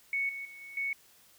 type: tone with level steps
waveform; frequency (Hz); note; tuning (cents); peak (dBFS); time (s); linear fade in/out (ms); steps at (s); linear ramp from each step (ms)
sine; 2217; C#7; 0; -28 / -37 / -46 / -44 / -30; 0.13-0.93; 2; 0.29 / 0.45 / 0.61 / 0.77; 2
effects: white hiss -61 dBFS RMS until 1.38 s